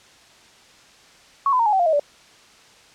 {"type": "tone with pitch steps", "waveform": "sine", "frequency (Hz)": [1109, 1011.1, 921.8, 840.5, 766.3, 698.6, 637, 580.7], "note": ["C#6", "B5", "A#5", "G#5", "G5", "F5", "D#5", "D5"], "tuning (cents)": [0, 40, -20, 20, -40, 0, 41, -20], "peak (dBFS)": -15, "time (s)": [1.46, 1.996], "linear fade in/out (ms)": 2, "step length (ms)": 67, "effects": ["white hiss -50 dBFS RMS until 2.94 s", "low-pass 6000 Hz 12 dB/octave"]}